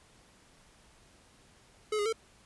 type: tone with pitch steps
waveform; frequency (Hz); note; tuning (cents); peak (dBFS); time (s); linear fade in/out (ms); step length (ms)
square; 427.5 / 411.8 / 448.7; A4 / G#4 / A4; -50 / -15 / +34; -29; 1.92-2.127; 5; 69
effects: pink hiss -61 dBFS RMS until 2.45 s + resampled to 24000 Hz